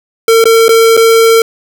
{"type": "tone with dropouts", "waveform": "square", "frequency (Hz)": 453.6, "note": "A#4", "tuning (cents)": -47, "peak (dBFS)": -4, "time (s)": [0.28, 1.42], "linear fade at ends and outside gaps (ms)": 2, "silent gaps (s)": [[0.441, 0.455], [0.682, 0.691], [0.968, 0.974]], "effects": []}